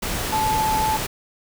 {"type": "tone in noise", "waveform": "sine", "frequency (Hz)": 870, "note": "A5", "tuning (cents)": -20, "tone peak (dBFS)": -19, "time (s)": [0.32, 0.97], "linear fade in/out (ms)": 10, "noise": "pink", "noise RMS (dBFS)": -26, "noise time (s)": [0.02, 1.07], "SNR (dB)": 4, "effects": []}